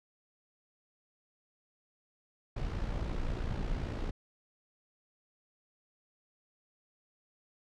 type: noise with amplitude modulation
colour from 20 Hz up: brown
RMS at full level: -32 dBFS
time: 2.56-4.11 s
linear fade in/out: 10 ms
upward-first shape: sine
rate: 58.2 Hz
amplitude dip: 55%
effects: low-pass 5000 Hz 12 dB/octave